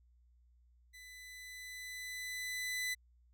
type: tone with level ramp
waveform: sawtooth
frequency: 2000 Hz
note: B6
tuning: 21 cents sharp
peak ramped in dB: -49 to -31 dBFS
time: 0.93-2.95 s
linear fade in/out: 20 ms
effects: added 60 Hz sine -64 dBFS peak until 3.33 s